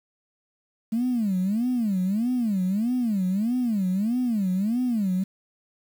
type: tone with vibrato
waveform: sine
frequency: 214.9 Hz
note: A3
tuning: 41 cents flat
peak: -20 dBFS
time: 0.92-5.24 s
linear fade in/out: 10 ms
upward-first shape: sine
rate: 1.6 Hz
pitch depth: 280 cents each way
effects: tanh soft clip ceiling -18 dBFS + 8-bit